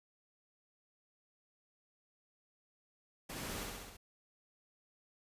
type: noise with echo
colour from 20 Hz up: pink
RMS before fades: -45 dBFS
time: 3.29-3.64 s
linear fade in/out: 10 ms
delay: 66 ms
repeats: 5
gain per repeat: -2 dB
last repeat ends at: 3.97 s
effects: resampled to 32000 Hz